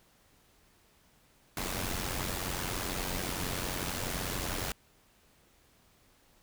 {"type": "noise with amplitude modulation", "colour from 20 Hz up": "pink", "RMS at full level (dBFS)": -32, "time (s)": [1.57, 4.72], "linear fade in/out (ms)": 2, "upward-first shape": "sine", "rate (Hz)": 91.3, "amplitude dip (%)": 65, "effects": ["pink hiss -65 dBFS RMS until 6.42 s"]}